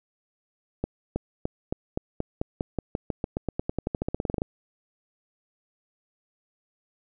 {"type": "accelerating click train", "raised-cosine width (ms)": 2, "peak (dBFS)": -13, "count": 28, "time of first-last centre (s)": [0.84, 4.419], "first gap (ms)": 320, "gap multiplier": 0.92, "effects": []}